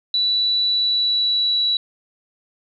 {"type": "tone with pitch glide", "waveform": "sine", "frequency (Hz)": [3951, 3924], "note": ["B7", "B7"], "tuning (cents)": [0, -12], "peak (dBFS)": -16, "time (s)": [0.14, 1.77], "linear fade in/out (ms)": 2, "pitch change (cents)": -12, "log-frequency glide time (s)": [0.64, 1.63], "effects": []}